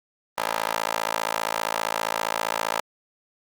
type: tone with high-pass filter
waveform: 15% pulse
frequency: 55.1 Hz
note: A1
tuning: 3 cents sharp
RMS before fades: -27 dBFS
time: 0.38-2.81 s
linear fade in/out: 0 ms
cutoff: 800 Hz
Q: 1.7
effects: Opus 32 kbps